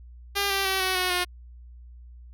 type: tone with pitch steps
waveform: 5% pulse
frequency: 400.7 / 391.8 / 383 / 374.5 / 366.2 / 358 Hz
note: G4 / G4 / G4 / F#4 / F#4 / F4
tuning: +38 / -1 / -40 / +21 / -18 / +43 cents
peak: -12 dBFS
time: 0.35-1.25 s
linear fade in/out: 20 ms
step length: 150 ms
effects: added 60 Hz sine -43 dBFS peak until 2.33 s